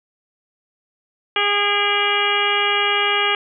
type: harmonic tone with a mistuned harmonic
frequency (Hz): 409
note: G#4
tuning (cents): -26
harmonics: 1 / 2 / 3 / 4 / 5 / 6 / 7 / 8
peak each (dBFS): -25 / -25 / -23 / -25 / -26 / -23 / -22 / -26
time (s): 1.36-3.35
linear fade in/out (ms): 2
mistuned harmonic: 6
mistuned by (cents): -65
effects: none